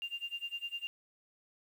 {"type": "tone with tremolo", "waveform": "sine", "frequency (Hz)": 2794, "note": "F7", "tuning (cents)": 0, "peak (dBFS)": -34, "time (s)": [0.02, 0.87], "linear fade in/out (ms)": 0, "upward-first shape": "sine", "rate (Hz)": 9.9, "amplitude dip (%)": 95, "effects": ["10-bit"]}